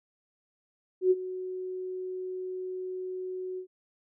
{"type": "tone with ADSR envelope", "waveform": "sine", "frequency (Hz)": 370, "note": "F#4", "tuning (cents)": 0, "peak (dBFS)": -17, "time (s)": [1.01, 3.67], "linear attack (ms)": 99, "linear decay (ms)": 36, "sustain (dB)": -16, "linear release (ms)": 90, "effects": []}